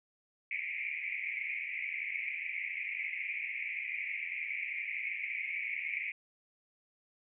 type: band-pass noise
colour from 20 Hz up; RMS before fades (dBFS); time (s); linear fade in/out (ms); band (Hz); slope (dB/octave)
white; -38; 0.51-6.12; 2; 2100 to 2400; 96
effects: none